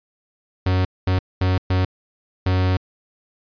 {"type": "tone bursts at uneven times", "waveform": "45% pulse", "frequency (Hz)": 92.5, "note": "F#2", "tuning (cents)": 0, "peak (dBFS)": -16, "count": 5, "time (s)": [[0.66, 0.85], [1.07, 1.19], [1.41, 1.58], [1.7, 1.85], [2.46, 2.77]], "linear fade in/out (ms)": 5, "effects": ["resampled to 11025 Hz"]}